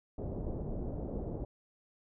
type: low-pass noise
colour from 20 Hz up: pink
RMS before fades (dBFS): -38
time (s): 0.18-1.45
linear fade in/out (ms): 5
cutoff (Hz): 600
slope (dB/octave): 24
effects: none